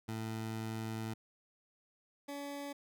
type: tone pair in turn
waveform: 20% pulse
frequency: 111.2 / 284 Hz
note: A2 / C#4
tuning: +19 / +42 cents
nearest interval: octave + major third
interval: 1623 cents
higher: second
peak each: -33 / -36 dBFS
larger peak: first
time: 0.08-1.14 / 2.28-2.73 s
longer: first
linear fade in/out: 10 ms
effects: none